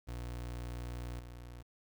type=tone with level steps; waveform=30% pulse; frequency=60.1 Hz; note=B1; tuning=46 cents flat; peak=-37 / -44 dBFS; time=0.07-1.63 s; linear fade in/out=20 ms; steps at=1.19 s; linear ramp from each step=10 ms; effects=11-bit